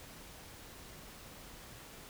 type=silence; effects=pink hiss -52 dBFS RMS until 2.09 s

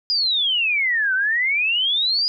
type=exponential two-way sweep; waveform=sine; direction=down then up; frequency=4985 to 1493 to 4985 Hz; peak=-17 dBFS; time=0.1-2.28 s; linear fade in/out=0 ms; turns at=1.14 s; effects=none

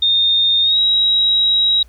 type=tone with pitch glide; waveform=sine; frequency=3657 to 3837 Hz; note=A#7 to A#7; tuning=-34 to +49 cents; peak=-11 dBFS; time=0.02-1.83 s; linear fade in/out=5 ms; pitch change=+83 cents; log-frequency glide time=0.62-0.78 s; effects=added 60 Hz sine -42 dBFS peak until 1.88 s + pink hiss -55 dBFS RMS until 1.88 s

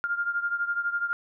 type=beating tone pair; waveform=sine; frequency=1400 / 1412 Hz; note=F6 / F6; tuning=+4 / +19 cents; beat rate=12 Hz; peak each=-27 / -31 dBFS; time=0.04-1.13 s; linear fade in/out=0 ms; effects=none

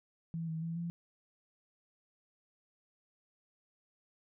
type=tone with pitch steps; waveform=sine; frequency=165.1 / 160.8 / 165.8 / 170.4 Hz; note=E3 / E3 / E3 / F3; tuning=+3 / -43 / +10 / -42 cents; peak=-35 dBFS; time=0.34-0.9 s; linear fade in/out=0 ms; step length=140 ms; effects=none

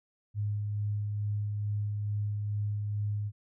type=tone with tremolo; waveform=sine; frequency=103.83 Hz; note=G#2; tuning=in tune; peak=-28 dBFS; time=0.34-3.32 s; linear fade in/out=50 ms; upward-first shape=sine; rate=2.3 Hz; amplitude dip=25%; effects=none

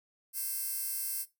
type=tone with high-pass filter; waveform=15% pulse; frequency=530 Hz; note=C5; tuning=22 cents sharp; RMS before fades=-35 dBFS; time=0.33-1.26 s; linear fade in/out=50 ms; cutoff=11000 Hz; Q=1.5; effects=noise-tail reverb RT60 0.2 s tail -17 dB re dry

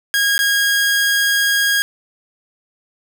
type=tone with dropouts; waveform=sawtooth; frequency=1635 Hz; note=G#6; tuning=28 cents flat; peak=-10 dBFS; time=0.14-1.82 s; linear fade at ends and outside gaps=0 ms; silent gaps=0.379-0.391 s; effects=none

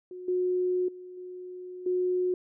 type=tone with level steps; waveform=sine; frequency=363.6 Hz; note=F#4; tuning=30 cents flat; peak=-38 / -24 / -41 / -38 / -24 dBFS; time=0.11-2.34 s; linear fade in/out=2 ms; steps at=0.28 / 0.88 / 1.17 / 1.86 s; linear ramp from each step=5 ms; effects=none

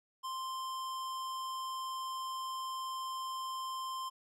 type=tone; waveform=square; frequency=1046.5 Hz; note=C6; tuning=in tune; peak=-38 dBFS; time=0.23-4.1 s; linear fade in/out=20 ms; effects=low-pass 12000 Hz 12 dB/octave

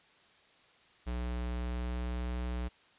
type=tone with pitch glide; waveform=square; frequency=60.6 to 61.09 Hz; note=B1 to B1; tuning=-32 to -18 cents; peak=-34 dBFS; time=1.06-2.69 s; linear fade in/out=20 ms; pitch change=+14 cents; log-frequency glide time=1.44-2.31 s; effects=white hiss -63 dBFS RMS until 2.98 s + resampled to 8000 Hz

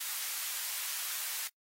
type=high-pass noise; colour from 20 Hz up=white; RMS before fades=-37 dBFS; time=0-1.48 s; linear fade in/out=10 ms; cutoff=1200 Hz; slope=12 dB/octave; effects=noise-tail reverb RT60 0.1 s tail -23 dB re dry + AAC 48 kbps

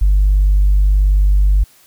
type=tone; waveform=sine; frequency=49.27 Hz; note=G1; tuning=10 cents sharp; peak=-7 dBFS; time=0.01-1.64 s; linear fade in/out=10 ms; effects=tanh soft clip ceiling -5 dBFS + white hiss -49 dBFS RMS until 1.86 s

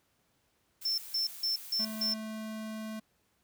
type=noise; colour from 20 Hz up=blue; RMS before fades=-46 dBFS; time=0.81-2.13 s; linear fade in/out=10 ms
type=tone bursts; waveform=sine; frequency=5350 Hz; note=E8; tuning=25 cents sharp; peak=-28 dBFS; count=5; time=0.85-2.14 s; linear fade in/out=5 ms; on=130 ms; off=160 ms
type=tone; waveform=square; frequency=218.2 Hz; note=A3; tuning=14 cents flat; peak=-38 dBFS; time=1.79-3 s; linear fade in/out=10 ms
effects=pink hiss -73 dBFS RMS until 3.43 s + high-pass 60 Hz 12 dB/octave

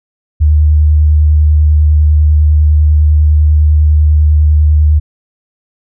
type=tone with vibrato; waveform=sine; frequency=75.8 Hz; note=D#2; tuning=45 cents flat; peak=-4 dBFS; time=0.4-5 s; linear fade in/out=20 ms; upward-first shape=triangle; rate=10 Hz; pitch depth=20 cents each way; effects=none

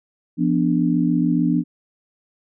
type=chord; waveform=sine; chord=B diminished; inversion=second; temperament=equal with one note detuned; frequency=171.71 / 246.9 / 293.7 Hz; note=F3 / B3 / D4; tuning=-29 / 0 / 0 cents; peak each=-20 dBFS; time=0.37-1.64 s; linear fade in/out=50 ms; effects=none

